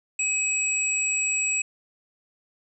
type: tone pair together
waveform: sine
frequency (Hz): 2546 / 7747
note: D#7 / B8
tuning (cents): +39 / -34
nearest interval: octave + perfect fifth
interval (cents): 1927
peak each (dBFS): -25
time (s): 0.19-1.62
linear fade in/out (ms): 5
effects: none